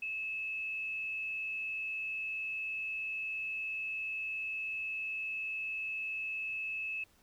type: tone with frequency modulation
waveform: sine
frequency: 2600 Hz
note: E7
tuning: 24 cents flat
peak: -35 dBFS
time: 0.02-7.04 s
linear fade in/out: 5 ms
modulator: 163 Hz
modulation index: 0.2
effects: pink hiss -67 dBFS RMS until 7.22 s